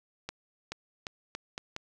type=accelerating click train; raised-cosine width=0.2 ms; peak=-19 dBFS; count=6; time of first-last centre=0.29-1.764 s; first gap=430 ms; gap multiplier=0.81; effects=none